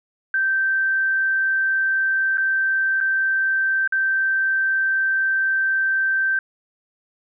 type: tone with dropouts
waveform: sine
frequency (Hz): 1559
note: G6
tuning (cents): -10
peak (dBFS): -17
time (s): 0.34-6.39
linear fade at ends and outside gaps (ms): 2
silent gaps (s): 2.373-2.38 / 3.004-3.01 / 3.876-3.923
effects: none